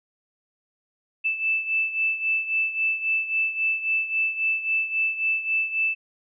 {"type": "beating tone pair", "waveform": "sine", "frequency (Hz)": [2637, 2640.7], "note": ["E7", "E7"], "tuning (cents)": [0, 2], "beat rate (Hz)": 3.7, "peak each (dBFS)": [-23, -28], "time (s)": [1.24, 5.95], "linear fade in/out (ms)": 20, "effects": []}